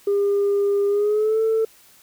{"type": "tone with pitch glide", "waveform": "sine", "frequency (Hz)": [402.9, 444.5], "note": ["G4", "A4"], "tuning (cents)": [48, 18], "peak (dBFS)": -15, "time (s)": [0.07, 1.65], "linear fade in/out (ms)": 5, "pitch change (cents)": 170, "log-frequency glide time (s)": [0.88, 1.41], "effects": ["tanh soft clip ceiling -14 dBFS", "white hiss -52 dBFS RMS until 2.02 s"]}